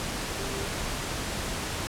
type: tone in noise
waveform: sine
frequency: 393.6 Hz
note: G4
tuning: 7 cents sharp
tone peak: -37 dBFS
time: 0.39-0.65 s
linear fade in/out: 0 ms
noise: pink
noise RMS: -32 dBFS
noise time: 0-1.87 s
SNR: -8 dB
effects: low-pass 10000 Hz 12 dB/octave